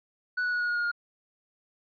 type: tone with pitch steps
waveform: triangle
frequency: 1480 / 1469.8 / 1459.6 / 1449.5 / 1439.5 / 1429.6 / 1419.7 Hz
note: F#6 / F#6 / F#6 / F#6 / F#6 / F6 / F6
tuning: 0 / -12 / -24 / -36 / -48 / +40 / +28 cents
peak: -24 dBFS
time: 0.37-0.916 s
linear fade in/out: 10 ms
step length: 78 ms
effects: resampled to 11025 Hz